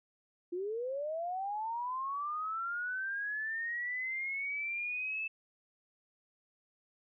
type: linear sweep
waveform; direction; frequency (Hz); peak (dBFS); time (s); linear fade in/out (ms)
sine; up; 340.7 to 2637; -34; 0.52-5.28; 10
effects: none